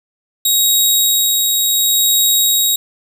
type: tone with tremolo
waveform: 15% pulse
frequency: 3795 Hz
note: A#7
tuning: 30 cents sharp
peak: -3 dBFS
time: 0.45-2.76 s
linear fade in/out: 5 ms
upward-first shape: sine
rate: 0.7 Hz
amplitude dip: 25%
effects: 7-bit